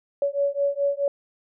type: beating tone pair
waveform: sine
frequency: 562 / 566.7 Hz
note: C#5 / C#5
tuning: +24 / +38 cents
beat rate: 4.7 Hz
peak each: -24 dBFS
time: 0.22-1.08 s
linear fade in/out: 2 ms
effects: none